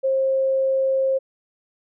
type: tone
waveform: sine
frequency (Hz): 533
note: C5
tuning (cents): +32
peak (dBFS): -17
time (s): 0.03-1.19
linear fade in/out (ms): 20
effects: none